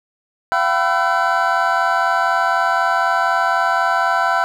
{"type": "tone cluster", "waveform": "triangle", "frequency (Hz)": [683, 767, 994, 1338, 1521], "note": ["F5", "G5", "B5", "E6", "F#6"], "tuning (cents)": [-39, -38, 11, 25, 47], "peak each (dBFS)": -19, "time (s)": [0.52, 4.44], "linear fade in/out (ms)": 0, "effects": []}